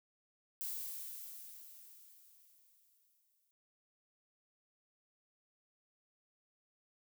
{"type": "noise with exponential decay", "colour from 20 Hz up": "violet", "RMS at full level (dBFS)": -40, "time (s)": [0.61, 3.51], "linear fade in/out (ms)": 0, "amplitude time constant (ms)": 630, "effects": []}